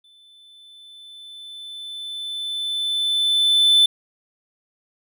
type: tone with exponential growth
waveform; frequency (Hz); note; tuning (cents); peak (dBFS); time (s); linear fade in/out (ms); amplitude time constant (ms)
triangle; 3520; A7; 0; -9; 0.04-3.86; 5; 830
effects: none